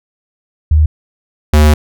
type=tone pair in turn; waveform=sine / square; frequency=76.9 / 75.62 Hz; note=D#2 / D#2; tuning=-20 / -49 cents; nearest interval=unison; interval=29 cents; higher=first; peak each=-5 dBFS; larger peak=neither; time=0.71-0.86 / 1.53-1.74 s; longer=second; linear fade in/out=5 ms; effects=none